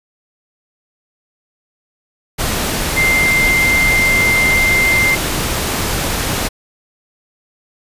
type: tone in noise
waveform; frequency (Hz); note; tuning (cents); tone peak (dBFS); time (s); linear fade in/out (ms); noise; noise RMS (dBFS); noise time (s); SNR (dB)
sine; 2093; C7; 0; -11; 2.96-5.16; 20; pink; -18; 2.38-6.49; +4
effects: resampled to 32000 Hz